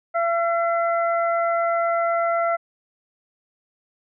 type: harmonic tone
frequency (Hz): 677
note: E5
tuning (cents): +46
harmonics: 1 / 2 / 3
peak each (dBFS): -20 / -24 / -32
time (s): 0.14-2.57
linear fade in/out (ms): 20
effects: none